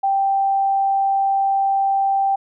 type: tone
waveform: sine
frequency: 784 Hz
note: G5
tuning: in tune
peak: -15 dBFS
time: 0.03-2.36 s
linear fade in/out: 10 ms
effects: none